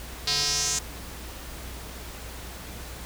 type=tone with band-pass filter sweep; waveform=square; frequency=144.7 Hz; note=D3; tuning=25 cents flat; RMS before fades=-26 dBFS; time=0.27-0.79 s; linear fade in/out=5 ms; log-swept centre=4500 to 6900 Hz; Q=3.8; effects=added 60 Hz sine -41 dBFS peak until 3.05 s + pink hiss -41 dBFS RMS until 3.05 s